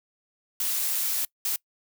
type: noise bursts at uneven times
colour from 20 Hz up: blue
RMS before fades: -27 dBFS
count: 2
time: 0.6-1.25 / 1.45-1.56 s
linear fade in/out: 2 ms
effects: noise-tail reverb RT60 0.1 s tail -24 dB re dry